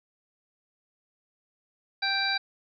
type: harmonic tone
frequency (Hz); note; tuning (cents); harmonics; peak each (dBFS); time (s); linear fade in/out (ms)
784; G5; 0; 1 / 2 / 3 / 5 / 6; -33 / -29 / -33 / -30 / -32; 2.02-2.38; 10
effects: none